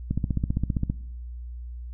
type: click train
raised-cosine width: 5 ms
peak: -12 dBFS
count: 13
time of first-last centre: 0.11-0.899 s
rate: 15.2 Hz
effects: noise-tail reverb RT60 0.8 s tail -19 dB re dry + added 60 Hz sine -34 dBFS peak until 1.93 s